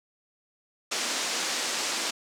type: band-pass noise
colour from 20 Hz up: white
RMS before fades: -30 dBFS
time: 0.91-2.11 s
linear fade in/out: 10 ms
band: 230 to 7400 Hz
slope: 24 dB/octave
effects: none